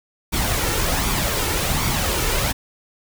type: noise with flanger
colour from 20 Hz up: pink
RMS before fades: -21 dBFS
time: 0.32-2.53 s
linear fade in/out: 20 ms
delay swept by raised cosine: 0.86 to 2.26 ms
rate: 1.3 Hz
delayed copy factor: +0.5
effects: none